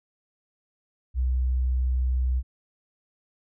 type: tone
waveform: sine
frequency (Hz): 63.3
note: B1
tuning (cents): +43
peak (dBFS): -21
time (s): 1.14-2.43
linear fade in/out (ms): 50
effects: none